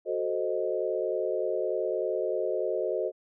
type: chord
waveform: sine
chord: F# diminished seventh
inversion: none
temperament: equal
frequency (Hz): 370 / 440 / 523.3 / 622.3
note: F#4 / A4 / C5 / Eb5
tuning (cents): 0 / 0 / 0 / 0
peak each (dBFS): -32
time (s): 0.05-3.12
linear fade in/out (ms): 50
effects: none